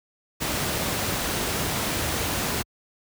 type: noise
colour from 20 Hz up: pink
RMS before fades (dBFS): -26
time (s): 0.4-2.63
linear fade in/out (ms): 20
effects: high-pass 60 Hz 12 dB/octave